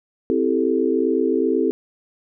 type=chord; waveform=sine; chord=A minor seventh; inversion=first; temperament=equal; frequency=261.6 / 329.6 / 392 / 440 Hz; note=C4 / E4 / G4 / A4; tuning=0 / 0 / 0 / 0 cents; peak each=-22 dBFS; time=0.3-1.71 s; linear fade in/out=0 ms; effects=none